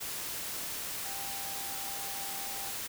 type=tone in noise; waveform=sine; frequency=790 Hz; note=G5; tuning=13 cents sharp; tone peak=-45 dBFS; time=1.04-2.72 s; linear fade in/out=20 ms; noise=white; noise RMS=-38 dBFS; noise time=0-2.88 s; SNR=-10 dB; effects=none

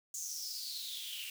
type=noise with high-pass filter sweep; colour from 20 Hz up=white; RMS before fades=-42 dBFS; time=0.14-1.3 s; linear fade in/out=2 ms; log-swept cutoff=6700 to 2700 Hz; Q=8; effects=none

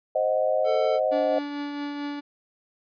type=chord; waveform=sine; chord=C diminished; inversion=none; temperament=equal; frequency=523.3 / 622.3 / 740 Hz; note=C5 / Eb5 / Gb5; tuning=0 / 0 / 0 cents; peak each=-25 / -23 / -29 dBFS; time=0.15-1.39 s; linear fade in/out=5 ms
type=tone; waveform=square; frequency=445.2 Hz; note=A4; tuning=20 cents sharp; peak=-28 dBFS; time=0.64-1 s; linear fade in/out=50 ms
type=tone with tremolo; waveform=45% pulse; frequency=288.8 Hz; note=D4; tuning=29 cents flat; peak=-28 dBFS; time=1.11-2.21 s; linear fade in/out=20 ms; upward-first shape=triangle; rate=4.5 Hz; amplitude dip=35%
effects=resampled to 11025 Hz

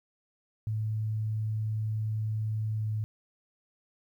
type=tone with pitch glide; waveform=sine; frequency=108.7 to 107.95 Hz; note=A2 to A2; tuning=-21 to -33 cents; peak=-28 dBFS; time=0.67-3.04 s; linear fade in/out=0 ms; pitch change=-12 cents; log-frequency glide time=2.78-2.85 s; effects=11-bit

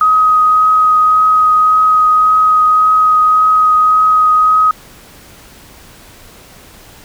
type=tone with vibrato; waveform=sine; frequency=1258 Hz; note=D#6; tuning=19 cents sharp; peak=-6 dBFS; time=0.01-4.71 s; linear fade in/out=2 ms; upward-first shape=triangle; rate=1.8 Hz; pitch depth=11 cents each way; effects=pink hiss -39 dBFS RMS until 7.04 s

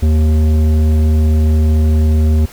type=tone with tanh clipping; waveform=triangle; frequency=77.6 Hz; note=D#2; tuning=4 cents flat; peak=-10 dBFS; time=0.02-2.46 s; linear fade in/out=10 ms; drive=16 dB; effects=pink hiss -37 dBFS RMS until 2.52 s

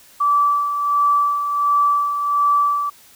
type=tone with tremolo; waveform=sine; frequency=1158 Hz; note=D6; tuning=25 cents flat; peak=-12 dBFS; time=0.2-2.9 s; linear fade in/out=10 ms; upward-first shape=sine; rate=1.4 Hz; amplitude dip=55%; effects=white hiss -48 dBFS RMS until 3.15 s

